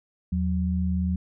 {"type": "tone pair together", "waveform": "sine", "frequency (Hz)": [80.39, 183.1], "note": ["E2", "F#3"], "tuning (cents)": [-43, -18], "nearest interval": "octave + major second", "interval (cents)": 1425, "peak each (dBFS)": -25, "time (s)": [0.32, 1.16], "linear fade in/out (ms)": 5, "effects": []}